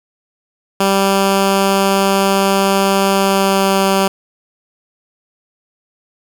10% pulse tone with pitch glide, 195.5 to 193.93 Hz, G3 to G3, -4 to -18 cents, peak -3 dBFS, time 0.8-4.08 s, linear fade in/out 5 ms, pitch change -14 cents, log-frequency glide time 3.1-3.85 s, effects 7-bit

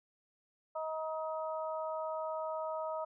harmonic tone, 316 Hz, D#4, 27 cents sharp, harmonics 2 / 3 / 4, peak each -37 / -41 / -43 dBFS, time 0.75-3.05 s, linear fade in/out 10 ms, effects none

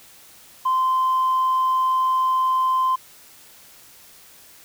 triangle tone with tanh clipping, 1037 Hz, C6, 16 cents flat, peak -17 dBFS, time 0.65-2.96 s, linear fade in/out 10 ms, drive 5 dB, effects white hiss -48 dBFS RMS until 4.64 s

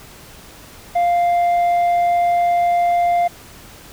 sine tone with tanh clipping, 698 Hz, F5, 1 cent flat, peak -14 dBFS, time 0.95-3.28 s, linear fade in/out 10 ms, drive 4 dB, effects pink hiss -41 dBFS RMS until 3.92 s

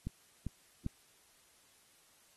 click train, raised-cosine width 5 ms, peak -25 dBFS, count 3, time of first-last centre 0.07-0.864 s, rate 2.52 Hz, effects white hiss -66 dBFS RMS until 2.36 s + AAC 32 kbps

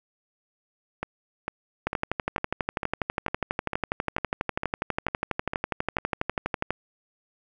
two click trains, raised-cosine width 0.5 ms, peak -10 / -14 dBFS, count 60 / 12, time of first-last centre 1.87-6.706 / 1.03-5.985 s, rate 12.2 / 2.22 Hz, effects none

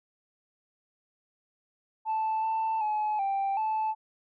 sine tone with pitch steps, 878 / 887 / 851 / 786 / 872 Hz, A5 / A5 / G#5 / G5 / A5, -4 / +14 / +42 / +4 / -16 cents, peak -24 dBFS, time 2.05-3.95 s, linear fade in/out 50 ms, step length 380 ms, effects tanh soft clip ceiling -24 dBFS

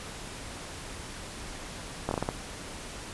slowing click train, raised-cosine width 1 ms, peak -14 dBFS, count 6, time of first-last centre 2.09-2.289 s, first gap 22 ms, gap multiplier 1.3, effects pink hiss -41 dBFS RMS until 3.13 s + resampled to 24000 Hz

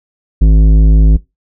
triangle tone with tanh clipping, 52.9 Hz, G#1, 33 cents sharp, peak -5 dBFS, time 0.41-1.17 s, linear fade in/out 10 ms, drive 16 dB, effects noise-tail reverb RT60 0.2 s tail -20 dB re dry

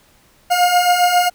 40% pulse beating tone pair, 707 / 714.4 Hz, F5 / F5, +21 / +39 cents, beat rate 7.4 Hz, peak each -17 / -12 dBFS, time 0.5-1.3 s, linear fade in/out 20 ms, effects pink hiss -53 dBFS RMS until 1.34 s

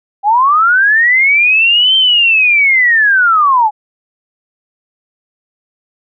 sine linear two-way sweep, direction up then down, 784 to 3136 to 817 Hz, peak -6 dBFS, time 0.23-3.71 s, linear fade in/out 50 ms, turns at 1.96 s, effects none

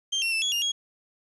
35% pulse tone with pitch steps, 3165 / 2722 / 2649 / 3359 / 2822 / 3302 Hz, G7 / F7 / E7 / G#7 / F7 / G#7, +16 / -45 / +8 / +19 / +17 / -11 cents, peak -22 dBFS, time 0.12-0.72 s, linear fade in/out 10 ms, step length 100 ms, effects resampled to 24000 Hz + 9-bit

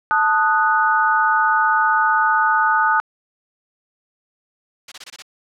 sine chord, D# diminished, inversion second, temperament equal, 880 / 1244.5 / 1480 Hz, A5 / D#6 / F#6, 0 / 0 / 0 cents, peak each -18 dBFS, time 0.11-3 s, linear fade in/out 0 ms
blue noise bursts, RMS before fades -25 dBFS, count 6, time 4.88-5.223 s, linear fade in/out 5 ms, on 38 ms, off 23 ms
effects low-pass 4000 Hz 12 dB/octave

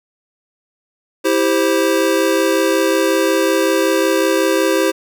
square chord, C major, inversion first, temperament just, 327 / 392.4 / 523.3 Hz, E4 / G4 / C5, -14 / +2 / 0 cents, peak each -18 dBFS, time 1.24-4.92 s, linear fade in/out 20 ms, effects none

